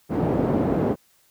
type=band-pass noise; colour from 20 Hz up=pink; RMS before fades=-22 dBFS; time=0.09-0.96 s; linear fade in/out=50 ms; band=160 to 490 Hz; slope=12 dB/octave; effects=white hiss -61 dBFS RMS until 1.3 s